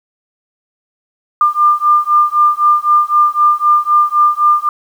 sine beating tone pair, 1197 / 1200.9 Hz, D6 / D6, +33 / +38 cents, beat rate 3.9 Hz, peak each -11 / -11 dBFS, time 1.41-4.69 s, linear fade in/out 2 ms, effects 7-bit

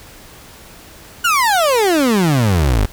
30% pulse exponential sweep, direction down, 1480 to 46.09 Hz, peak -9 dBFS, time 1.24-2.86 s, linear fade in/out 10 ms, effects pink hiss -40 dBFS RMS until 2.92 s

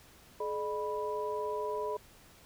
sine tone cluster, 425.3 / 604 / 985 Hz, G#4 / D5 / B5, +41 / +48 / -5 cents, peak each -35 / -39 / -37 dBFS, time 0.4-1.97 s, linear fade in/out 5 ms, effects pink hiss -58 dBFS RMS until 2.45 s

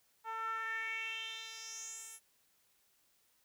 10% pulse tone with band-pass filter sweep, 447.8 Hz, A4, 30 cents sharp, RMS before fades -42 dBFS, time 0.24-2.2 s, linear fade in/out 50 ms, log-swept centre 1000 to 10000 Hz, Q 4.5, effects white hiss -73 dBFS RMS until 3.44 s

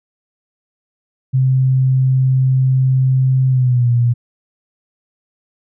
sine tone with pitch glide, 130.81 to 119.95 Hz, C3 to A#2, 0 to +50 cents, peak -10 dBFS, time 1.33-4.14 s, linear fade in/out 20 ms, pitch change -150 cents, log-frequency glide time 3.49-3.9 s, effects none

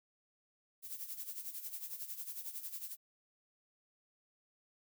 violet noise with tremolo, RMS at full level -42 dBFS, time 0.82-2.97 s, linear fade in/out 50 ms, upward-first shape sine, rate 11 Hz, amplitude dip 70%, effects none

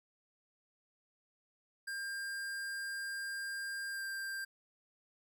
square tone with pitch glide, 1600 to 1585.3 Hz, G6 to G6, +35 to +19 cents, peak -39 dBFS, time 1.87-4.45 s, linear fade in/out 10 ms, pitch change -16 cents, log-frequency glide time 3.91-4.03 s, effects none

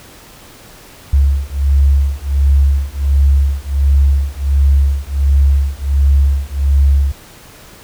sine beating tone pair, 68.8 / 70.2 Hz, C#2 / C#2, -12 / +22 cents, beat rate 1.4 Hz, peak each -12 dBFS, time 1.13-7.12 s, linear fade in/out 5 ms, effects pink hiss -39 dBFS RMS until 7.83 s

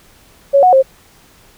sine tone with pitch steps, 557 / 733 / 532 Hz, C#5 / F#5 / C5, +8 / -16 / +29 cents, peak -5 dBFS, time 0.53-0.827 s, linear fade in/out 20 ms, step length 99 ms, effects pink hiss -47 dBFS RMS until 1.57 s

